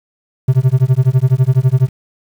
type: tone with tremolo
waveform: triangle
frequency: 129.5 Hz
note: C3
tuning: 17 cents flat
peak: -3 dBFS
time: 0.48-1.89 s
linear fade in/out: 5 ms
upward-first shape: sine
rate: 12 Hz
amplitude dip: 100%
effects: 7-bit